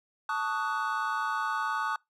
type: chord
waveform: triangle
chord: D# half-diminished seventh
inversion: second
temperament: equal with one note detuned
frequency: 880 / 1125.5 / 1244.5 / 1480 Hz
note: A5 / C#6 / D#6 / F#6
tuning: 0 / +26 / 0 / 0 cents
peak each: -32 dBFS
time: 0.29-1.96 s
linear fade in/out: 2 ms
effects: noise-tail reverb RT60 0.2 s tail -26 dB re dry